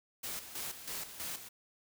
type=noise with tremolo; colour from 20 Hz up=white; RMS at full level=-40 dBFS; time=0.23-1.49 s; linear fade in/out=10 ms; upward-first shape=square; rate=3.1 Hz; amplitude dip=65%; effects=none